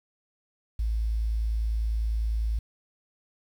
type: tone with quantisation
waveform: sine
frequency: 55 Hz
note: A1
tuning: in tune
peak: -24 dBFS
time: 0.79-2.59 s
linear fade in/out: 5 ms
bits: 9
effects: none